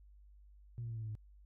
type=tone with pitch steps; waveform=sine; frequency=118.6 / 116.23 / 113.9 / 111.62 / 109.39 / 107.2 Hz; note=A#2 / A#2 / A#2 / A2 / A2 / A2; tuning=+30 / -5 / -40 / +25 / -10 / -45 cents; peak=-38 dBFS; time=0.78-1.152 s; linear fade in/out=0 ms; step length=62 ms; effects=tanh soft clip ceiling -35 dBFS + added 50 Hz sine -57 dBFS peak until 1.45 s